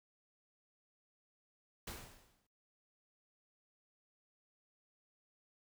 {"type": "noise with exponential decay", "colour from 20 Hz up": "pink", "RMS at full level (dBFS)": -43, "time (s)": [1.87, 2.47], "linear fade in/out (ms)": 5, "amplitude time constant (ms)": 130, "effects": ["noise-tail reverb RT60 0.3 s tail -20 dB re dry"]}